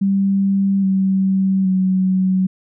sine tone with pitch steps, 196 / 191.63 / 187.37 Hz, G3 / G3 / F#3, 0 / -39 / +22 cents, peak -13 dBFS, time 0.01-2.47 s, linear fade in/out 10 ms, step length 820 ms, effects none

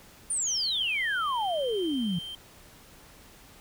sine exponential sweep, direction down, 9510 to 163.2 Hz, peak -26 dBFS, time 0.3-2.19 s, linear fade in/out 5 ms
triangle tone, 3136 Hz, G7, in tune, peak -35 dBFS, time 0.47-2.35 s, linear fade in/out 2 ms
effects pink hiss -53 dBFS RMS until 3.6 s

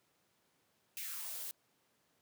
blue noise with high-pass filter sweep, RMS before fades -43 dBFS, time 0.97-1.51 s, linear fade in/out 0 ms, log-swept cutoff 2500 to 300 Hz, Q 2.8, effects pink hiss -75 dBFS RMS until 2.21 s + high-pass 150 Hz 12 dB/octave

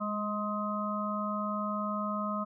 harmonic tone with a mistuned harmonic, 210 Hz, G#3, 19 cents sharp, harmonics 1 / 3 / 5 / 6, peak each -34 / -38 / -38 / -35 dBFS, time 0-2.45 s, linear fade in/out 20 ms, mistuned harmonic 1, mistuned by -23 cents, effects none

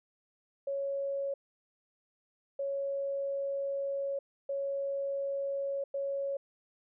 sine tone bursts at uneven times, 554.4 Hz, C#5, in tune, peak -31 dBFS, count 4, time 0.67-1.34 / 2.59-4.19 / 4.49-5.84 / 5.94-6.37 s, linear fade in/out 5 ms, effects none

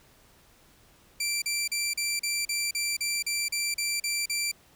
15% pulse tone bursts, 2349 Hz, D7, in tune, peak -20 dBFS, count 13, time 1.2-4.516 s, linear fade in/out 5 ms, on 220 ms, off 38 ms, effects pink hiss -59 dBFS RMS until 4.75 s

